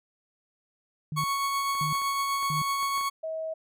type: tone bursts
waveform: sine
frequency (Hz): 152.2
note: D#3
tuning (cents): -38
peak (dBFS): -30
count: 3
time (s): 1.12-2.62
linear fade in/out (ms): 2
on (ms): 120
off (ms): 570
type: tone with tremolo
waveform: 40% pulse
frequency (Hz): 1108.7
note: C#6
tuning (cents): 0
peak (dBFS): -24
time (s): 1.16-3.1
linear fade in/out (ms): 20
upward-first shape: triangle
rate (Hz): 7.9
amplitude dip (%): 30
type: clicks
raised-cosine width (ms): 0.5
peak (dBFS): -32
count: 7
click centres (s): 1.752 / 1.951 / 2.018 / 2.428 / 2.829 / 2.977 / 3.011
type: tone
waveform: sine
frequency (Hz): 640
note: D#5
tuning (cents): +49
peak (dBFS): -30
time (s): 3.23-3.54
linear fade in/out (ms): 10
effects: none